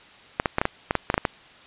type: clicks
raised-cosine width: 0.5 ms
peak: -5 dBFS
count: 11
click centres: 0.399 / 0.458 / 0.584 / 0.615 / 0.654 / 0.909 / 0.953 / 1.101 / 1.142 / 1.179 / 1.252 s
effects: white hiss -49 dBFS RMS until 1.66 s + resampled to 8000 Hz